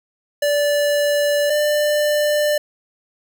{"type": "tone pair in turn", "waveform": "square", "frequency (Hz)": [582, 594.6], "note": ["D5", "D5"], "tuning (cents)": [-16, 21], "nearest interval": "unison", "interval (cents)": 37, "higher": "second", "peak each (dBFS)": -16, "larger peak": "neither", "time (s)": [[0.42, 1.5], [1.5, 2.58]], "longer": "neither", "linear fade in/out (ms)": 5, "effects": []}